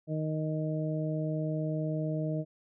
harmonic tone, 155.56 Hz, D#3, in tune, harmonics 1 / 2 / 3 / 4, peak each -31 / -36 / -41 / -37 dBFS, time 0.07-2.45 s, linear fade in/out 50 ms, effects none

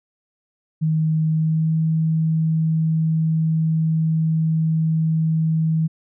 sine tone with pitch glide, 157.8 to 160 Hz, D#3 to D#3, +25 to +49 cents, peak -16 dBFS, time 0.81-5.88 s, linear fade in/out 20 ms, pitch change +24 cents, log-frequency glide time 1.3-1.75 s, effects none

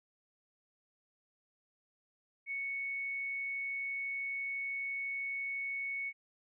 sine tone, 2217 Hz, C#7, in tune, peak -35 dBFS, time 2.46-6.13 s, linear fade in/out 50 ms, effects none

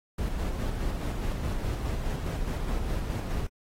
brown noise with tremolo, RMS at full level -29 dBFS, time 0.18-3.47 s, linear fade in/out 5 ms, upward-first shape square, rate 4.8 Hz, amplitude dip 30%, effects AAC 48 kbps

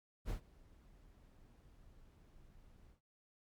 brown noise with ADSR envelope, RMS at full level -38 dBFS, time 0.25-3.01 s, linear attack 52 ms, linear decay 100 ms, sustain -24 dB, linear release 110 ms, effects MP3 96 kbps

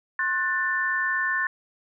sine chord, F# diminished, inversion second, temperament just, 1065.6 / 1480 / 1776 Hz, C6 / F#6 / A6, +31 / 0 / +16 cents, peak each -30 / -29 / -24 dBFS, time 0.19-1.47 s, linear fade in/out 2 ms, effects none

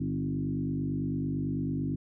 sine tone with frequency modulation, 207.7 Hz, G#3, in tune, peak -28 dBFS, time 0-1.96 s, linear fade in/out 10 ms, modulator 49 Hz, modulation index 2.1, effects none

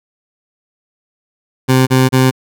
20% pulse tone bursts, 130 Hz, C3, 11 cents flat, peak -3 dBFS, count 3, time 1.68-2.312 s, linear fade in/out 20 ms, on 190 ms, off 31 ms, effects none

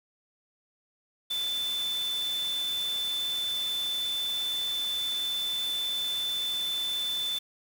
sine tone in noise, 3520 Hz, A7, in tune, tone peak -28 dBFS, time 1.3-7.39 s, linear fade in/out 10 ms, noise white, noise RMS -41 dBFS, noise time 1.3-7.39 s, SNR +10 dB, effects none

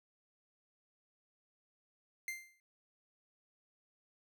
45% pulse tone with exponential decay, 2093 Hz, C7, in tune, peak -36 dBFS, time 2.28-2.6 s, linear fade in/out 1 ms, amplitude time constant 69 ms, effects none

